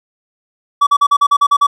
triangle tone bursts, 1144 Hz, D6, 46 cents flat, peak -5 dBFS, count 9, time 0.81-1.669 s, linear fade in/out 10 ms, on 59 ms, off 41 ms, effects none

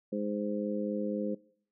harmonic tone, 103.83 Hz, G#2, in tune, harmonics 2 / 3 / 4 / 5, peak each -33 / -38 / -39 / -36 dBFS, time 0.12-1.35 s, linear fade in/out 10 ms, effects noise-tail reverb RT60 0.6 s tail -22 dB re dry

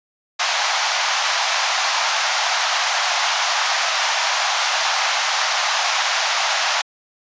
pink band-pass noise, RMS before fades -20 dBFS, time 0.39-6.82 s, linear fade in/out 10 ms, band 680 to 6700 Hz, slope 48 dB/octave, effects resampled to 16000 Hz

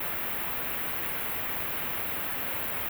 white band-stop noise, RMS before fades -32 dBFS, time 0-2.89 s, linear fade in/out 5 ms, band 2700 to 14000 Hz, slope 24 dB/octave, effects none

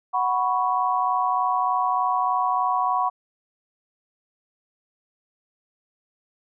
sine chord, F# suspended fourth, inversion none, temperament just, 740 / 986.7 / 1110 Hz, F#5 / B5 / C#6, 0 / -2 / +2 cents, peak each -24 dBFS, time 0.13-3.1 s, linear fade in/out 20 ms, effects none

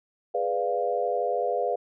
sine chord, G# diminished seventh, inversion none, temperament equal, 415.3 / 493.9 / 587.3 / 698.5 Hz, G#4 / B4 / D5 / F5, 0 / 0 / 0 / 0 cents, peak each -31 / -28 / -31 / -28 dBFS, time 0.34-1.76 s, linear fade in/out 10 ms, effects none

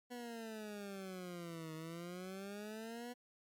20% pulse exponential two-way sweep, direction down then up, 246.9 to 157.4 to 246.9 Hz, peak -40 dBFS, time 0.1-3.14 s, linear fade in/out 20 ms, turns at 1.74 s, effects MP3 96 kbps

